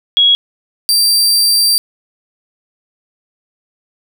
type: tone pair in turn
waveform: sine / sawtooth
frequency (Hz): 3322 / 4698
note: G#7 / D8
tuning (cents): 0 / 0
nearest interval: tritone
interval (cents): 600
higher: second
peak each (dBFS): -6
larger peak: neither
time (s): 0.17-0.35 / 0.89-1.78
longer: second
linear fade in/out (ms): 0
effects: none